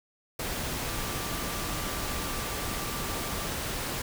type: tone in noise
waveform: sine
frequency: 1174.7 Hz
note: D6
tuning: in tune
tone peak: -42 dBFS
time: 0.87-3.47 s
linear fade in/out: 5 ms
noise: pink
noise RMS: -33 dBFS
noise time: 0.39-4.02 s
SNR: -12 dB
effects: none